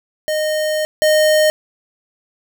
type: tone pair in turn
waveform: square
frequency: 616 / 616 Hz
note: D#5 / D#5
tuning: -17 / -17 cents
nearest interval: unison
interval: 0 cents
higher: neither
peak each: -17 / -11 dBFS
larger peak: second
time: 0.28-0.85 / 1.02-1.5 s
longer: first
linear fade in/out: 0 ms
effects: none